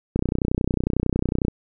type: click train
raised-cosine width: 3 ms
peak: -8 dBFS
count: 42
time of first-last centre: 0.16-1.483 s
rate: 31 Hz
effects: none